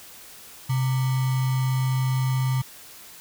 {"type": "tone with sample-and-hold", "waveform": "sine", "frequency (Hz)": 129.9, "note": "C3", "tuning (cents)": -12, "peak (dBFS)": -20, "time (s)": [0.69, 2.62], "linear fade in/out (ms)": 10, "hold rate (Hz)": 1050, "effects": ["white hiss -45 dBFS RMS until 3.2 s"]}